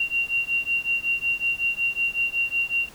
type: beating tone pair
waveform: sine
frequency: 2758 / 2763.4 Hz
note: F7 / F7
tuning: -22 / -19 cents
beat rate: 5.4 Hz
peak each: -25 dBFS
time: 0-2.89 s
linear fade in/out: 5 ms
effects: pink hiss -48 dBFS RMS until 2.94 s